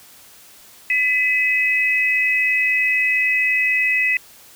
sine tone pair together, 2004 / 2553 Hz, B6 / D#7, +25 / +44 cents, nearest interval major third, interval 419 cents, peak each -18 dBFS, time 0.9-4.17 s, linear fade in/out 2 ms, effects white hiss -46 dBFS RMS until 4.55 s

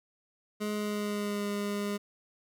25% pulse tone with pitch glide, 210 to 204.3 Hz, G#3 to G#3, +19 to -28 cents, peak -27 dBFS, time 0.6-1.98 s, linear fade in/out 20 ms, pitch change -47 cents, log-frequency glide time 0.73-1.47 s, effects none

